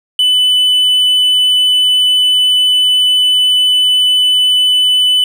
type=tone; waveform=triangle; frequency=2998 Hz; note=F#7; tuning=22 cents sharp; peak=-6 dBFS; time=0.19-5.24 s; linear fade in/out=2 ms; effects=none